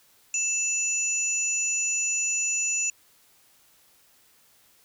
sine tone cluster, 2654 / 5920 / 6970 Hz, E7 / F#8 / A8, +11 / 0 / -17 cents, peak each -30 / -34 / -25 dBFS, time 0.34-2.9 s, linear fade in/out 2 ms, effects white hiss -60 dBFS RMS until 4.84 s

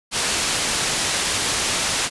white low-pass noise, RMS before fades -22 dBFS, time 0.11-2.1 s, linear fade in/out 50 ms, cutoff 8000 Hz, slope 12 dB/octave, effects resampled to 24000 Hz

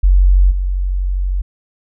sine tone with level steps, 46.25 Hz, F#1, in tune, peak -6 / -14 dBFS, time 0.03-1.42 s, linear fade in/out 10 ms, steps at 0.5 s, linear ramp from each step 20 ms, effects none

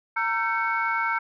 sine tone cluster, 921 / 1345 / 1552 / 2216 Hz, A#5 / E6 / G6 / C#7, -21 / +34 / -18 / -1 cents, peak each -27 / -27 / -28 / -29 dBFS, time 0.16-1.19 s, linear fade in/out 10 ms, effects tanh soft clip ceiling -13 dBFS

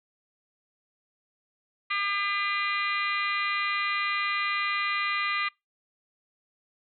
harmonic tone, 402 Hz, G4, 44 cents sharp, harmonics 3 / 4 / 5 / 6 / 7 / 8 / 9 / 10, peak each -30 / -41 / -30 / -32 / -38 / -42 / -45 / -39 dBFS, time 1.9-5.49 s, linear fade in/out 10 ms, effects noise-tail reverb RT60 0.2 s tail -25 dB re dry

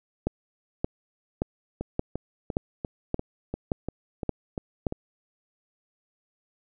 two click trains, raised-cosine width 2 ms, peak -17 / -11 dBFS, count 10 / 9, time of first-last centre 1.81-4.924 / 0.27-4.868 s, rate 2.89 / 1.74 Hz, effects none

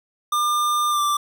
square tone with pitch glide, 1200 to 1176 Hz, D6 to D6, +37 to +2 cents, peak -19 dBFS, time 0.32-1.17 s, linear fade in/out 5 ms, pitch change -35 cents, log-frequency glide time 0.9-1.01 s, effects none

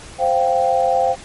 sine chord, C suspended fourth, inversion none, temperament equal, 523.3 / 698.5 / 784 Hz, C5 / F5 / G5, 0 / 0 / 0 cents, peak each -18 dBFS, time 0.18-1.16 s, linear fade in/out 50 ms, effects pink hiss -38 dBFS RMS until 1.24 s + MP3 48 kbps

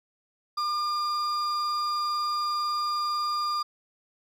triangle tone pair together, 1200 / 4811 Hz, D6 / D8, +37 / +41 cents, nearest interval 2 octaves, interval 2404 cents, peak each -23 / -31 dBFS, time 0.57-3.63 s, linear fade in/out 10 ms, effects tanh soft clip ceiling -21 dBFS

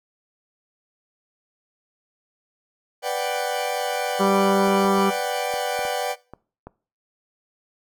40% pulse chord, G major seventh, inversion first, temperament equal, 493.9 / 587.3 / 740 / 784 Hz, B4 / D5 / F#5 / G5, 0 / 0 / 0 / 0 cents, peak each -28 dBFS, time 3.02-6.16 s, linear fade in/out 50 ms
harmonic tone, 196 Hz, G3, in tune, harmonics 1 / 2 / 3 / 4 / 5 / 6 / 7, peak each -22 / -22 / -29 / -27 / -27 / -27 / -33 dBFS, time 4.19-5.11 s, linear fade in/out 20 ms
clicks, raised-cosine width 1 ms, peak -23 dBFS, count 8, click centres 4.678 / 4.85 / 4.983 / 5.539 / 5.791 / 5.852 / 6.336 / 6.67 s
effects noise-tail reverb RT60 0.4 s tail -21 dB re dry

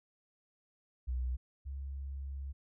sine tone pair in turn, 62.6 / 68.5 Hz, B1 / C#2, +24 / -20 cents, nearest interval major second, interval 156 cents, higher second, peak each -32 / -38 dBFS, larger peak first, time 1.07-1.37 / 1.65-2.53 s, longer second, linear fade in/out 20 ms, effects none

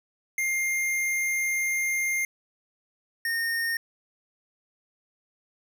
square tone pair in turn, 2113 / 1838.7 Hz, C7 / A#6, +16 / -24 cents, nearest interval major second, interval 240 cents, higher first, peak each -25 / -26 dBFS, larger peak first, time 0.38-2.25 / 3.25-3.77 s, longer first, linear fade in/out 2 ms, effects none

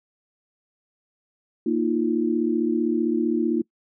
sine chord, Bb suspended fourth, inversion none, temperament equal with one note detuned, 233.1 / 311.1 / 346.6 Hz, Bb3 / Eb4 / F4, 0 / 0 / -13 cents, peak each -24 dBFS, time 1.66-3.62 s, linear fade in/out 5 ms, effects noise-tail reverb RT60 0.1 s tail -24 dB re dry

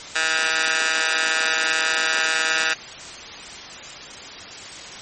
15% pulse tone with high-pass filter, 160 Hz, D#3, 49 cents sharp, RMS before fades -21 dBFS, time 0.15-2.74 s, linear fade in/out 10 ms, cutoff 1600 Hz, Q 1.3, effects white hiss -36 dBFS RMS until 5.01 s + MP3 32 kbps

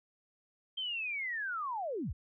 sine linear sweep, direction down, 3173 to 32.7 Hz, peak -34 dBFS, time 0.77-2.13 s, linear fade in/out 10 ms, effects none

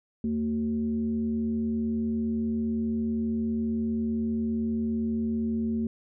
sine tone with frequency modulation, 226.9 Hz, A#3, 47 cents flat, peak -25 dBFS, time 0.24-5.87 s, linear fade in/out 2 ms, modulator 148 Hz, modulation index 0.46, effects none

